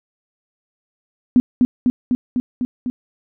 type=tone with echo; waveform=sine; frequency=249.1 Hz; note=B3; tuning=15 cents sharp; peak=-7 dBFS; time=1.36-1.4 s; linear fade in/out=0 ms; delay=250 ms; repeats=6; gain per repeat=-2 dB; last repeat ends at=2.9 s; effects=none